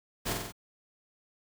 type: noise with echo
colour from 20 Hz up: pink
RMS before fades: -32 dBFS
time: 0.25-0.34 s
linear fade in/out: 20 ms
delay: 46 ms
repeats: 4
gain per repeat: -3 dB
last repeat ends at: 0.524 s
effects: none